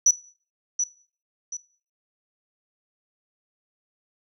sine tone with echo, 5920 Hz, F#8, in tune, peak -11 dBFS, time 0.06-0.11 s, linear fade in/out 5 ms, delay 730 ms, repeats 2, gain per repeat -9 dB, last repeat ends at 1.57 s, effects noise-tail reverb RT60 0.4 s tail -17 dB re dry + tanh soft clip ceiling -10 dBFS

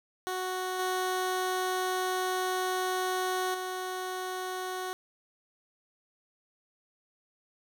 15% pulse tone with level steps, 370 Hz, F#4, in tune, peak -25 / -22 / -27 dBFS, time 0.27-4.93 s, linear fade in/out 0 ms, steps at 0.79 / 3.54 s, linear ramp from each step 5 ms, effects none

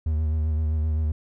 triangle tone with vibrato, 77.78 Hz, D#2, in tune, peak -19 dBFS, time 0.06-1.12 s, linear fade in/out 5 ms, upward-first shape sine, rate 7.7 Hz, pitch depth 38 cents each way, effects none

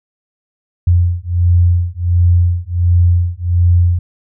sine beating tone pair, 86.9 / 88.3 Hz, F2 / F2, -8 / +20 cents, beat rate 1.4 Hz, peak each -12 dBFS, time 0.87-3.99 s, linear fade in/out 5 ms, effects none

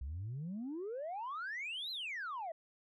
sine exponential two-way sweep, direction up then down, 62 to 4186 to 625 Hz, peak -37 dBFS, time 0.01-2.52 s, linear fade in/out 5 ms, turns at 1.91 s, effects tanh soft clip ceiling -36 dBFS + MP3 64 kbps

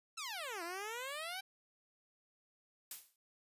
10% pulse exponential two-way sweep, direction down then up, 1374 to 329.6 to 786 Hz, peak -33 dBFS, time 0.17-1.41 s, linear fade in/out 10 ms, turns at 0.63 s
blue noise with exponential decay, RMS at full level -40 dBFS, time 2.91-3.16 s, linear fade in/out 2 ms, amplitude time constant 53 ms
effects resampled to 32000 Hz

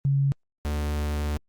sine / 45% pulse tone pair in turn, 138.59 / 74.18 Hz, C#3 / D2, 0 / +18 cents, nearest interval major seventh, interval 1082 cents, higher first, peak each -19 / -25 dBFS, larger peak first, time 0.05-0.32 / 0.65-1.37 s, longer second, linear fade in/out 0 ms, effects Opus 32 kbps

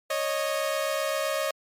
sawtooth tone pair together, 552.4 / 620 Hz, C#5 / D#5, -6 / -6 cents, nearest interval major second, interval 200 cents, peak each -25 / -24 dBFS, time 0.1-1.51 s, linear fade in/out 5 ms, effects MP3 64 kbps

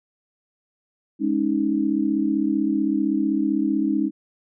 sine chord, Ab suspended fourth, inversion none, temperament equal with one note detuned, 207.7 / 277.2 / 312.9 Hz, Ab3 / Db4 / Eb4, 0 / 0 / +10 cents, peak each -25 / -23 / -22 dBFS, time 1.19-4.11 s, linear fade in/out 50 ms, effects none

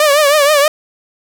sawtooth tone with vibrato, 587 Hz, D5, 1 cent flat, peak -4 dBFS, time 0-0.68 s, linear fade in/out 2 ms, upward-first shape triangle, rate 6.3 Hz, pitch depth 110 cents each way, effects none

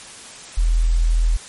sine tone, 41.2 Hz, E1, in tune, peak -13 dBFS, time 0.57-1.37 s, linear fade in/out 10 ms, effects white hiss -38 dBFS RMS until 1.48 s + MP3 48 kbps

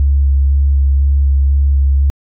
sine tone with vibrato, 69.3 Hz, C#2, in tune, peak -7 dBFS, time 0-2.1 s, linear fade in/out 0 ms, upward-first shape square, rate 2 Hz, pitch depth 13 cents each way, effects tanh soft clip ceiling -3 dBFS

